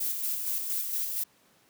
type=noise with tremolo; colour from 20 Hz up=violet; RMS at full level=-30 dBFS; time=0-1.24 s; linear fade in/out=10 ms; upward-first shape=square; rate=4.3 Hz; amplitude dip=35%; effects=pink hiss -63 dBFS RMS until 1.69 s + high-pass 150 Hz 12 dB/octave